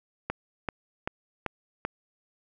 click train, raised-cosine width 0.5 ms, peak -14 dBFS, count 5, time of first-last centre 0.3-1.85 s, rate 2.58 Hz, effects none

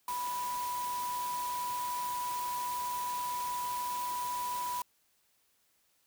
sine tone in noise, 984 Hz, B5, 7 cents flat, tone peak -33 dBFS, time 0.08-4.82 s, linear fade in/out 2 ms, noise white, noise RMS -43 dBFS, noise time 0.08-4.82 s, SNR +7 dB, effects white hiss -72 dBFS RMS until 6.06 s

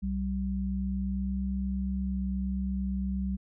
sine tone pair together, 64.41 / 193 Hz, C2 / G3, -27 / -27 cents, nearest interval octave + perfect fifth, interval 1900 cents, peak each -32 / -30 dBFS, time 0.02-3.37 s, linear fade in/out 20 ms, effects none

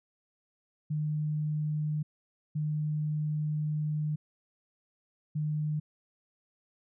sine tone bursts at uneven times, 151.8 Hz, D#3, 42 cents flat, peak -28 dBFS, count 3, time 0.9-2.03 / 2.55-4.16 / 5.35-5.8 s, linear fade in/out 10 ms, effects none

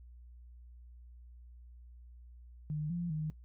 sine tone with pitch steps, 151.8 / 172.9 / 155 Hz, D#3 / F3 / D#3, -42 / -17 / -6 cents, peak -33 dBFS, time 2.7-3.3 s, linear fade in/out 0 ms, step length 200 ms, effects noise-tail reverb RT60 0.1 s tail -17 dB re dry + added 60 Hz sine -51 dBFS peak until 3.44 s

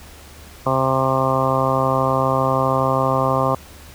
harmonic tone, 132.4 Hz, C3, 21 cents sharp, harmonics 1 / 2 / 3 / 4 / 5 / 6 / 7 / 8 / 9, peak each -23 / -26 / -28 / -22 / -24 / -26 / -27 / -22 / -25 dBFS, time 0.66-3.55 s, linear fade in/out 5 ms, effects added 74 Hz sine -43 dBFS peak until 3.94 s + pink hiss -43 dBFS RMS until 3.94 s

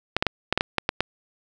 clicks, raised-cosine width 0.3 ms, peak -4 dBFS, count 9, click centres 0.166 / 0.225 / 0.267 / 0.526 / 0.576 / 0.609 / 0.783 / 0.891 / 1.006 s, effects none

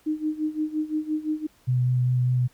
sine tone with tremolo, 308.2 Hz, D#4, 16 cents flat, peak -21 dBFS, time 0.06-1.47 s, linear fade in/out 10 ms, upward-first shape sine, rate 5.8 Hz, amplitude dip 85%
sine tone with vibrato, 125.4 Hz, B2, 27 cents sharp, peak -19 dBFS, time 1.67-2.48 s, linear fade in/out 20 ms, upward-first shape sine, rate 5 Hz, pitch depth 12 cents each way
effects pink hiss -60 dBFS RMS until 2.53 s

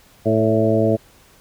harmonic tone with a mistuned harmonic, 110 Hz, A2, in tune, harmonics 1 / 2 / 3 / 4 / 5 / 6, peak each -21 / -21 / -21 / -21 / -21 / -21 dBFS, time 0.25-0.97 s, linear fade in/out 20 ms, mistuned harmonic 5, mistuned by +28 cents, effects pink hiss -51 dBFS RMS until 1.4 s

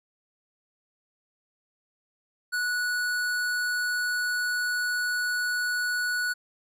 sine tone with hard clipping, 1471 Hz, F#6, 11 cents flat, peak -27 dBFS, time 2.52-6.34 s, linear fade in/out 20 ms, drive 15 dB, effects none

